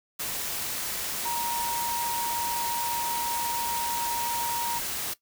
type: tone in noise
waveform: sine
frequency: 941 Hz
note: A#5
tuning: 16 cents sharp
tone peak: -28 dBFS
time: 1.25-4.79 s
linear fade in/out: 10 ms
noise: white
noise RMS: -32 dBFS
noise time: 0.19-5.14 s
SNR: +1 dB
effects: noise-tail reverb RT60 0.1 s tail -17 dB re dry